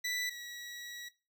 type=tone pair in turn; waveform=20% pulse; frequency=1975.5 / 1927 Hz; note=B6 / B6; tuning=0 / -43 cents; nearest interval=unison; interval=43 cents; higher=first; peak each=-28 / -38 dBFS; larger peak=first; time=0.04-0.3 / 0.3-1.09 s; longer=second; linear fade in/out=10 ms; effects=noise-tail reverb RT60 0.3 s tail -17 dB re dry